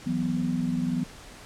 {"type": "chord", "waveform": "sine", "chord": "E suspended second", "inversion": "none", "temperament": "just", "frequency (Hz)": [164.81, 185.42, 247.2], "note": ["E3", "F#3", "B3"], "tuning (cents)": [0, 4, 2], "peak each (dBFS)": [-30, -30, -27], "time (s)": [0.06, 1.04], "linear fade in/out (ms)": 10, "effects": ["pink hiss -46 dBFS RMS until 1.45 s", "low-pass 9000 Hz 12 dB/octave"]}